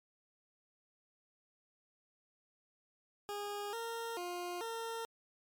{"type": "tone with pitch steps", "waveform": "20% pulse", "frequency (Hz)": [409.8, 460.9, 353.4, 456.6], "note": ["G#4", "A#4", "F4", "A#4"], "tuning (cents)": [-23, -20, 21, -36], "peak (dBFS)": -34, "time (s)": [3.29, 5.05], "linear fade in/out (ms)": 0, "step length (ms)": 440, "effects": ["MP3 96 kbps"]}